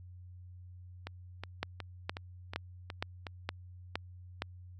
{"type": "two click trains", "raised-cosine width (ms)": 0.3, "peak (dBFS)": [-24, -17], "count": [7, 7], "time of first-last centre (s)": [[1.07, 3.268], [1.63, 4.421]], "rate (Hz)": [2.73, 2.15], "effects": ["added 90 Hz sine -48 dBFS peak until 4.79 s"]}